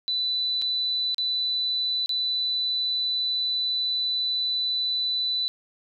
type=tone with dropouts; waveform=sine; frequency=3986 Hz; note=B7; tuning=15 cents sharp; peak=-23 dBFS; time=0.08-5.48 s; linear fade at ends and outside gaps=0 ms; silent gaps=0.616-0.621 / 1.145-1.182 / 2.06-2.093 s; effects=none